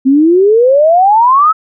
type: exponential sweep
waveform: sine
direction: up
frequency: 257.4 to 1318.5 Hz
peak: -4 dBFS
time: 0.05-1.53 s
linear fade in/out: 20 ms
effects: none